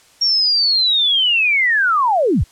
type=linear sweep; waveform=sine; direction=down; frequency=5588 to 34.65 Hz; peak=-12 dBFS; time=0.21-2.44 s; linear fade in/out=10 ms; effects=white hiss -50 dBFS RMS until 2.51 s + low-pass 9000 Hz 12 dB/octave